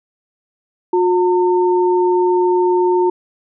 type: tone pair together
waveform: sine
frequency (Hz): 359.7 / 906.9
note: F#4 / A#5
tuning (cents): -49 / -48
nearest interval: octave + major third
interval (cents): 1601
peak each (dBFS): -12 / -18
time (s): 0.93-3.1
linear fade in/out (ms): 5
effects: none